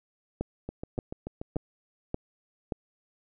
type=two click trains; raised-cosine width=2 ms; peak=-16 / -22 dBFS; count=5 / 7; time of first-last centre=0.41-2.722 / 0.69-1.56 s; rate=1.73 / 6.9 Hz; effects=none